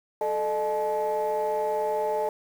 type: tone cluster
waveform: sine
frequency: 435.3 / 610 / 860 Hz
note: A4 / D#5 / A5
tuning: -19 / -34 / -40 cents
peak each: -27 dBFS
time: 0.21-2.29 s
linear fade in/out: 2 ms
effects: tanh soft clip ceiling -19 dBFS + 8-bit